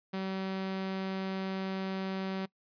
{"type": "tone", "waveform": "sawtooth", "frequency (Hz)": 190.9, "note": "G3", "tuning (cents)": -46, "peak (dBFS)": -29, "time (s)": [0.13, 2.46], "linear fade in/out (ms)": 10, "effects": ["noise-tail reverb RT60 0.1 s tail -22 dB re dry", "resampled to 11025 Hz"]}